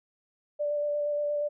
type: tone with vibrato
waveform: sine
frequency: 587.3 Hz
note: D5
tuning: in tune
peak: -26 dBFS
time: 0.59-1.49 s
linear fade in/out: 20 ms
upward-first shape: square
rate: 8.5 Hz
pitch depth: 10 cents each way
effects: none